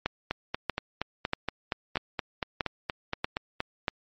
two click trains, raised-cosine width 0.3 ms, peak -12 / -10 dBFS, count 15 / 7, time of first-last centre 0.31-3.604 / 0.06-3.882 s, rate 4.25 / 1.57 Hz, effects low-pass 5000 Hz 12 dB/octave + MP3 48 kbps

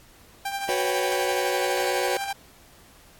sawtooth tone with tremolo, 791 Hz, G5, 15 cents sharp, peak -22 dBFS, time 0.45-2.33 s, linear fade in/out 5 ms, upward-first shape sine, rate 12 Hz, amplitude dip 50%
sawtooth chord, F# suspended fourth, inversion none, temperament just, 370 / 493.3 / 555 Hz, F#4 / B4 / C#5, 0 / -2 / +2 cents, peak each -24 dBFS, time 0.69-2.17 s, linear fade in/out 0 ms
effects pink hiss -53 dBFS RMS until 3.19 s + AAC 64 kbps

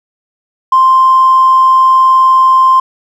triangle tone with tanh clipping, 1046.5 Hz, C6, in tune, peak -3 dBFS, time 0.72-2.8 s, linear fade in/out 5 ms, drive 1 dB, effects none

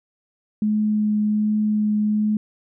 sine tone with vibrato, 211.9 Hz, G#3, 35 cents sharp, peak -17 dBFS, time 0.62-2.37 s, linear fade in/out 2 ms, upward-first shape triangle, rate 1.3 Hz, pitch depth 10 cents each way, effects none

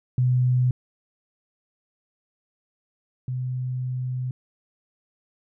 sine tone pair in turn, 125.8 / 127.11 Hz, B2 / C3, +32 / -50 cents, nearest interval unison, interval 18 cents, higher second, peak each -17 / -25 dBFS, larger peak first, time 0.18-0.71 / 3.28-4.31 s, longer second, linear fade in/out 2 ms, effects none

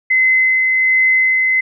sine tone with tremolo, 2048 Hz, C7, 38 cents flat, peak -9 dBFS, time 0.1-1.61 s, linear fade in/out 10 ms, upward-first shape sine, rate 1.3 Hz, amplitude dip 25%, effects none

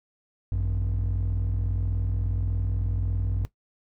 triangle tone pair together, 53.38 / 95 Hz, G#1 / F#2, +48 / +46 cents, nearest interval minor seventh, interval 998 cents, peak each -23 dBFS, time 0.52-3.45 s, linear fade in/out 0 ms, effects noise-tail reverb RT60 0.1 s tail -17 dB re dry + tanh soft clip ceiling -19 dBFS

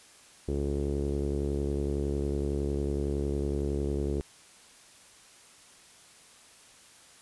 sawtooth tone with low-pass filter, 70.9 Hz, C#2, 40 cents sharp, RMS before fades -30 dBFS, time 0.48-4.21 s, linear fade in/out 0 ms, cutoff 400 Hz, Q 4.4, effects white hiss -55 dBFS RMS until 7.21 s + resampled to 24000 Hz

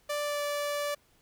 sawtooth tone with pitch glide, 587.3 to 581.6 Hz, D5 to D5, 0 to -17 cents, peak -26 dBFS, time 0.09-0.95 s, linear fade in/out 10 ms, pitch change -17 cents, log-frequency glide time 0.23-0.42 s, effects pink hiss -66 dBFS RMS until 1.21 s

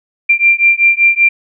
sine beating tone pair, 2370 / 2375.2 Hz, D7 / D7, +15 / +19 cents, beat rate 5.2 Hz, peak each -10 dBFS, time 0.29-1.29 s, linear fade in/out 10 ms, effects none

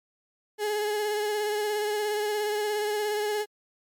35% pulse tone with vibrato, 420 Hz, G#4, 19 cents sharp, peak -24 dBFS, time 0.58-3.46 s, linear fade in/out 50 ms, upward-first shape sine, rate 17 Hz, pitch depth 28 cents each way, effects MP3 96 kbps

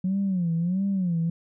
sine tone with vibrato, 180.9 Hz, F#3, 39 cents flat, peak -21 dBFS, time 0.04-1.3 s, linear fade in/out 5 ms, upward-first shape sine, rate 1.5 Hz, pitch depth 160 cents each way, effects tanh soft clip ceiling -18 dBFS

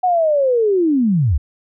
sine linear sweep, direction down, 747 to 59.8 Hz, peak -12 dBFS, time 0.03-1.38 s, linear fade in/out 10 ms, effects none

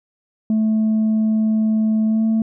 sine tone with pitch glide, 218.3 to 222.1 Hz, A3 to A3, -13 to +16 cents, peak -12 dBFS, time 0.5-2.42 s, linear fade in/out 2 ms, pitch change +29 cents, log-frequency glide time 2.06-2.24 s, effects tanh soft clip ceiling -13 dBFS

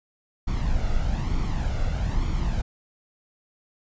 brown noise with flanger, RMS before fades -24 dBFS, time 0.47-2.62 s, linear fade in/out 10 ms, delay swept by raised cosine 0.89 to 1.47 ms, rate 1.1 Hz, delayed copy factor +0.55, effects resampled to 16000 Hz

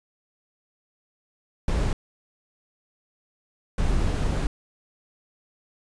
brown noise bursts at uneven times, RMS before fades -23 dBFS, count 2, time 1.68-1.93 / 3.78-4.47 s, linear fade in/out 2 ms, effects resampled to 22050 Hz

